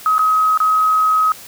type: tone with dropouts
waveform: sine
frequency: 1269 Hz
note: D#6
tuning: 34 cents sharp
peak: -11 dBFS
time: 0.06-1.32 s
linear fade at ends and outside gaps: 1 ms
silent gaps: 0.182-0.192 / 0.575-0.602 s
effects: white hiss -37 dBFS RMS until 1.47 s